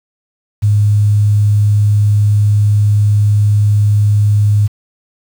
sine tone with quantisation, 103.83 Hz, G#2, in tune, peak -7 dBFS, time 0.62-4.68 s, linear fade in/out 20 ms, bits 6, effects none

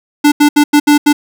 square tone bursts at uneven times, 293.7 Hz, D4, in tune, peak -5 dBFS, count 6, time 0.24-0.32 / 0.4-0.49 / 0.56-0.64 / 0.73-0.8 / 0.87-0.98 / 1.06-1.13 s, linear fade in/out 10 ms, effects none

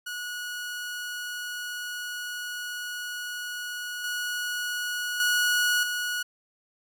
sawtooth tone with level steps, 1459 Hz, F#6, 25 cents flat, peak -29 / -25 / -18 / -24 dBFS, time 0.06-6.23 s, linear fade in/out 10 ms, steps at 4.04 / 5.2 / 5.83 s, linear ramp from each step 2 ms, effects none

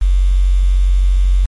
sine tone with quantisation, 46.25 Hz, F#1, in tune, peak -8 dBFS, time 0.01-1.46 s, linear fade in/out 10 ms, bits 6, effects MP3 48 kbps

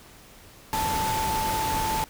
sine tone in noise, 880 Hz, A5, in tune, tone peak -25 dBFS, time 0.73-2.04 s, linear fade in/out 0 ms, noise pink, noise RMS -30 dBFS, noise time 0.73-2.04 s, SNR +2 dB, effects pink hiss -50 dBFS RMS until 2.09 s

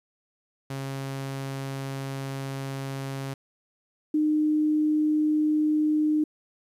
sawtooth / sine tone pair in turn, 135.9 / 305.1 Hz, C#3 / D#4, -34 / -34 cents, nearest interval octave + major second, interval 1400 cents, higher second, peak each -27 / -20 dBFS, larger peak second, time 0.7-3.34 / 4.14-6.24 s, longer first, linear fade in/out 5 ms, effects resampled to 32000 Hz + 10-bit

